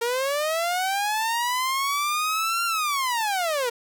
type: linear two-way sweep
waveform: sawtooth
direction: up then down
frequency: 460 to 1390 to 460 Hz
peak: -19 dBFS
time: 0.01-3.7 s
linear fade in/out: 10 ms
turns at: 2.65 s
effects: none